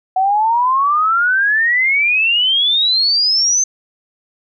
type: exponential sweep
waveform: sine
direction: up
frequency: 740 to 6272 Hz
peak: -11 dBFS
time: 0.16-3.64 s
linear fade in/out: 5 ms
effects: none